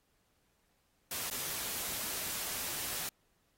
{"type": "noise with dropouts", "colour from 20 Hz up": "white", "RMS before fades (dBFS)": -38, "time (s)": [1.11, 3.09], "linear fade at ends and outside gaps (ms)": 2, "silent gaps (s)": [1.301, 1.311], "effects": ["pink hiss -75 dBFS RMS until 3.57 s", "AAC 48 kbps"]}